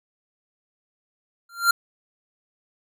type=tone with exponential growth; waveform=square; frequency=1385 Hz; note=F6; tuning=15 cents flat; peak=-12 dBFS; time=1.49-1.71 s; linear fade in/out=5 ms; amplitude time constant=46 ms; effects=none